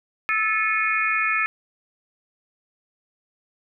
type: harmonic tone with a mistuned harmonic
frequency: 435.5 Hz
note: A4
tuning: 18 cents flat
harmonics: 3 / 4 / 5 / 6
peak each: -25 / -25 / -25 / -25 dBFS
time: 0.29-1.46 s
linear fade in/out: 0 ms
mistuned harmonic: 6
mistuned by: -100 cents
effects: none